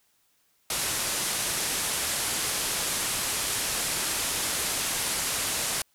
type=low-pass noise; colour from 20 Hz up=white; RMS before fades=-29 dBFS; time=0.7-5.82 s; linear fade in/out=2 ms; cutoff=12000 Hz; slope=48 dB/octave; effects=white hiss -68 dBFS RMS until 5.94 s